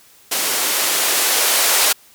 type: noise with band-pass filter sweep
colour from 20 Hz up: violet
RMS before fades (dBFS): -17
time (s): 0.31-1.93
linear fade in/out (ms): 10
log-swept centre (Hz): 290 to 560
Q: 0.96
effects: white hiss -49 dBFS RMS until 2.14 s